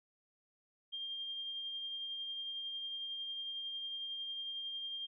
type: tone with tremolo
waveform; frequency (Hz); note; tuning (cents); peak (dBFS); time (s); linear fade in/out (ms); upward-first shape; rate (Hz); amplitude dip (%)
sine; 3200; G7; +35; -38; 0.92-5.07; 20; triangle; 11; 30
effects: none